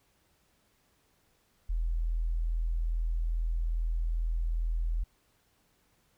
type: tone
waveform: sine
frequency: 41.2 Hz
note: E1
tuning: in tune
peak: -27 dBFS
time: 1.69-5.04 s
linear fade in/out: 10 ms
effects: pink hiss -70 dBFS RMS until 6.17 s